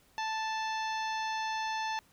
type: harmonic tone with a mistuned harmonic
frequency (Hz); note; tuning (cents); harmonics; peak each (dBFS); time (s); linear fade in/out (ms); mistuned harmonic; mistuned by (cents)
880; A5; 0; 1 / 2 / 3 / 4 / 5 / 6 / 7; -33 / -39 / -43 / -45 / -47 / -49 / -50; 0.18-1.99; 0; 5; -41
effects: pink hiss -65 dBFS RMS until 2.12 s